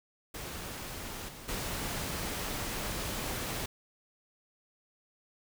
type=noise with level steps; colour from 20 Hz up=pink; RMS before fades=-41 / -47 / -36 dBFS; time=0.34-3.66 s; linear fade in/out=5 ms; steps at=1.28 / 1.48 s; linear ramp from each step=10 ms; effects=none